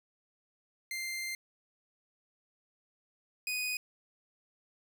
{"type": "tone pair in turn", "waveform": "sawtooth", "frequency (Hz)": [2093, 2489], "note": ["C7", "D#7"], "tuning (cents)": [0, 0], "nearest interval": "minor third", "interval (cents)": 300, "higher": "second", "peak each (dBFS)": [-32, -29], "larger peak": "second", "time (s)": [[0.91, 1.35], [3.47, 3.77]], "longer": "first", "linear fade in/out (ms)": 2, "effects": []}